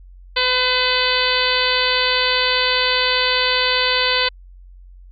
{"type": "harmonic tone with a mistuned harmonic", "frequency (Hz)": 505, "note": "B4", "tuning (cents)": 39, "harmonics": [1, 2, 3, 4, 5, 6, 7, 8, 9], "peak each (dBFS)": [-24, -24, -24, -24, -24, -24, -24, -24, -24], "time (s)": [0.36, 4.29], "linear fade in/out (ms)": 10, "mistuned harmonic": 5, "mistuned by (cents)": 16, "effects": ["added 45 Hz sine -39 dBFS peak until 5.11 s"]}